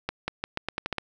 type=accelerating click train; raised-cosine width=0.3 ms; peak=-12 dBFS; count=9; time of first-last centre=0.09-0.983 s; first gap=190 ms; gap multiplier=0.84; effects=none